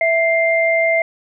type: tone pair together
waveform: sine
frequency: 659.3 / 2098 Hz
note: E5 / C7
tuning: 0 / +4 cents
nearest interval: octave + minor sixth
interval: 2004 cents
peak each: -15 / -16 dBFS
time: 0.01-1.02 s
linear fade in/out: 2 ms
effects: none